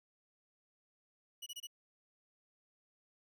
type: tone bursts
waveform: sawtooth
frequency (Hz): 2923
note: F#7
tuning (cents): -22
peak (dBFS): -40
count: 4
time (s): 1.42-1.671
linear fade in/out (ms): 10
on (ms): 44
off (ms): 25
effects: none